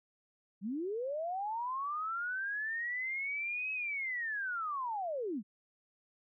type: linear two-way sweep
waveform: sine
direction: up then down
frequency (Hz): 179.2 to 2571 to 179.2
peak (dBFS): -34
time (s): 0.61-5.43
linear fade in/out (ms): 50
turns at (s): 3.72
effects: none